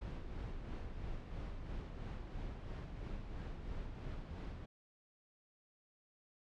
brown noise with tremolo, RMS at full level -43 dBFS, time 0.01-4.66 s, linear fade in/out 10 ms, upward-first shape sine, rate 3 Hz, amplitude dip 40%, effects low-pass 4000 Hz 12 dB/octave

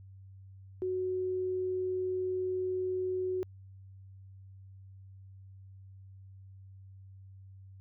sine tone, 370 Hz, F#4, in tune, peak -30 dBFS, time 0.82-3.43 s, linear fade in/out 0 ms, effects added 96 Hz sine -49 dBFS peak until 7.8 s

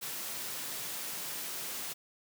white high-pass noise, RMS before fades -39 dBFS, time 0.01-1.94 s, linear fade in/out 20 ms, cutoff 110 Hz, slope 96 dB/octave, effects none

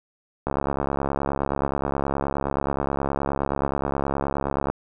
click train, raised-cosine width 1 ms, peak -10 dBFS, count 295, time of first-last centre 0.47-4.7 s, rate 69.5 Hz, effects none

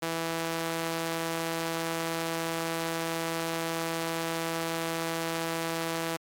sawtooth tone with high-pass filter, 164.81 Hz, E3, in tune, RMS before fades -32 dBFS, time 0.02-6.17 s, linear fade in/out 10 ms, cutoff 350 Hz, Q 0.65, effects AAC 64 kbps

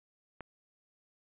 click, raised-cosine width 0.5 ms, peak -27 dBFS, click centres 0.407 s, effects resampled to 8000 Hz

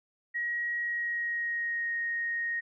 sine tone with pitch glide, 1900 to 1866.3 Hz, A#6 to A#6, +33 to +2 cents, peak -29 dBFS, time 0.34-2.61 s, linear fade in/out 20 ms, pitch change -31 cents, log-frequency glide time 0.78-1.94 s, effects none

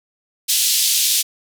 pink band-pass noise, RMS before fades -17 dBFS, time 0.48-1.23 s, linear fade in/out 20 ms, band 3400 to 15000 Hz, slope 24 dB/octave, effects none

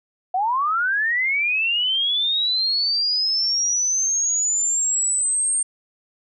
sine linear sweep, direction up, 711 to 8700 Hz, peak -18 dBFS, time 0.34-5.63 s, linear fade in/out 5 ms, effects none

